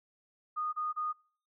sine tone bursts, 1232 Hz, D#6, 17 cents flat, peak -31 dBFS, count 3, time 0.56-1.13 s, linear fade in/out 20 ms, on 170 ms, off 30 ms, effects noise-tail reverb RT60 0.5 s tail -26 dB re dry

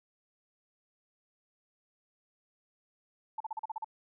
sine tone bursts, 880 Hz, A5, in tune, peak -33 dBFS, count 8, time 3.38-3.845 s, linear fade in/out 5 ms, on 24 ms, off 39 ms, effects none

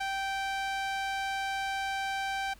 sawtooth tone with band-pass filter, 780 Hz, G5, 9 cents flat, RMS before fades -33 dBFS, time 0-2.54 s, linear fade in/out 10 ms, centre 1700 Hz, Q 0.53, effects added 50 Hz sine -55 dBFS peak until 2.59 s + pink hiss -59 dBFS RMS until 2.59 s

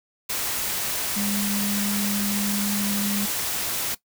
sine tone in noise, 203.4 Hz, G#3, 36 cents flat, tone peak -25 dBFS, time 1.16-3.26 s, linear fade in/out 10 ms, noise white, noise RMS -27 dBFS, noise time 0.29-3.95 s, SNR -1 dB, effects noise-tail reverb RT60 0.1 s tail -17 dB re dry

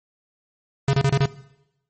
square tone bursts, 137.7 Hz, C#3, 11 cents flat, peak -16 dBFS, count 5, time 0.88-1.257 s, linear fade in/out 2 ms, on 53 ms, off 28 ms, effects noise-tail reverb RT60 0.9 s tail -19 dB re dry + MP3 32 kbps

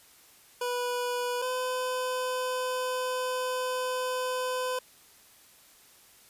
25% pulse tone pair in turn, 490.6 / 507.3 Hz, B4 / B4, -12 / +46 cents, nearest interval minor second, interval 58 cents, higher second, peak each -25 dBFS, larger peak neither, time 0.61-1.42 / 1.42-4.79 s, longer second, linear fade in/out 5 ms, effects white hiss -57 dBFS RMS until 6.29 s + resampled to 32000 Hz

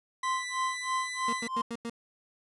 sawtooth tone with pitch glide, 1975.5 to 1995 Hz, B6 to B6, 0 to +17 cents, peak -31 dBFS, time 0.23-1.48 s, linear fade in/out 5 ms, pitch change +17 cents, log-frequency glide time 0.35-1.07 s
triangle tone with tremolo, 1043 Hz, C6, 6 cents flat, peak -25 dBFS, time 0.23-1.62 s, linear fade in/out 5 ms, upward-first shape sine, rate 3.1 Hz, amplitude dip 100%
30% pulse tone bursts, 233.1 Hz, A#3, in tune, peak -31 dBFS, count 5, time 1.28-1.897 s, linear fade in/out 2 ms, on 49 ms, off 93 ms
effects resampled to 24000 Hz

